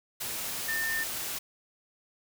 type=tone in noise; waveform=sine; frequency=1800 Hz; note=A6; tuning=39 cents sharp; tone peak=-29 dBFS; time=0.68-1.04 s; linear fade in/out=10 ms; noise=white; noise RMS=-35 dBFS; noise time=0.2-1.39 s; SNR=+3 dB; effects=none